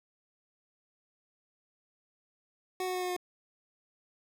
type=tone with pitch steps; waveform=25% pulse; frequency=370.1 / 367.5 / 365 / 362.5 / 360 Hz; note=F#4 / F#4 / F#4 / F#4 / F#4; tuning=0 / -12 / -24 / -35 / -47 cents; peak=-28 dBFS; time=2.8-3.165 s; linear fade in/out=2 ms; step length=73 ms; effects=none